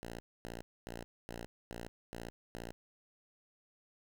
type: tone bursts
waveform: 5% pulse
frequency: 58 Hz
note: A#1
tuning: 8 cents flat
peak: -32 dBFS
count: 7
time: 0.03-2.72 s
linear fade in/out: 0 ms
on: 170 ms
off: 250 ms
effects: none